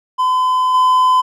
triangle tone with level steps, 1017 Hz, C6, 50 cents flat, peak -10 / -7 dBFS, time 0.18-1.22 s, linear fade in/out 20 ms, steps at 0.74 s, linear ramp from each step 5 ms, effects none

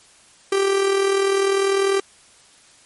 45% pulse tone with amplitude modulation, 392 Hz, G4, in tune, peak -14 dBFS, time 0.52-2 s, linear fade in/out 5 ms, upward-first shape sine, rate 40.1 Hz, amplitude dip 50%, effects white hiss -51 dBFS RMS until 2.85 s + MP3 48 kbps

